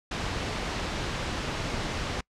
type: low-pass noise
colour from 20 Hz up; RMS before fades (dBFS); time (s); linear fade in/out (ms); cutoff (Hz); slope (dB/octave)
pink; -32; 0.11-2.21; 5; 5100; 12
effects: noise-tail reverb RT60 0.1 s tail -26 dB re dry + low-pass 9000 Hz 12 dB/octave